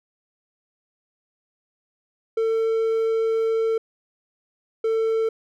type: tone pair in turn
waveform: triangle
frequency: 448.8 / 447.1 Hz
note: A4 / A4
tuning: +34 / +28 cents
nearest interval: unison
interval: 6 cents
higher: first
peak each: -17 dBFS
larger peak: neither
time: 2.37-3.78 / 4.84-5.29 s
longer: first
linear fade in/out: 5 ms
effects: none